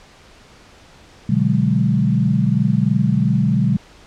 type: chord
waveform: sine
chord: G# half-diminished seventh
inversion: first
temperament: equal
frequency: 123.47 / 146.83 / 185 / 207.7 Hz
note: B2 / D3 / F#3 / G#3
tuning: 0 / 0 / 0 / 0 cents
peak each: -19 dBFS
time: 1.29-3.77 s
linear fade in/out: 5 ms
effects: pink hiss -46 dBFS RMS until 4.06 s + low-pass 6000 Hz 12 dB/octave